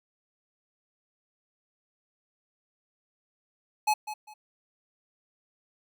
square tone with echo, 851 Hz, G#5, 42 cents sharp, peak -22 dBFS, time 3.87-3.94 s, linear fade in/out 10 ms, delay 200 ms, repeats 2, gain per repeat -12 dB, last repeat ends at 4.34 s, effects none

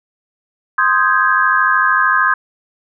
sine chord, Ab major seventh, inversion first, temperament equal, 1046.5 / 1244.5 / 1568 / 1661.2 Hz, C6 / Eb6 / G6 / Ab6, 0 / 0 / 0 / 0 cents, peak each -16 dBFS, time 0.78-2.34 s, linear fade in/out 5 ms, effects none

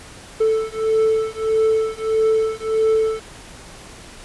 triangle beating tone pair, 440 / 441.6 Hz, A4 / A4, 0 / +6 cents, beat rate 1.6 Hz, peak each -17 dBFS, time 0.4-3.2 s, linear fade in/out 10 ms, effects pink hiss -40 dBFS RMS until 4.24 s + resampled to 24000 Hz

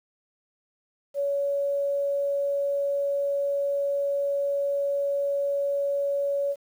sine tone, 563 Hz, C#5, 27 cents sharp, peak -23 dBFS, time 1.14-6.56 s, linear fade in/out 50 ms, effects 9-bit

